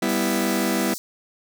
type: chord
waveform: sawtooth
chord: E minor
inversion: first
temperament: just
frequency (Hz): 197.78 / 247.2 / 329.6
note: G3 / B3 / E4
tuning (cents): +16 / +2 / 0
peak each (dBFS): -21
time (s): 0.02-0.94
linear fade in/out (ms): 5
type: high-pass noise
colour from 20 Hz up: pink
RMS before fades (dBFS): -34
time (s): 0.09-0.98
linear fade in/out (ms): 0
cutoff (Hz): 4600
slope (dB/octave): 48
effects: none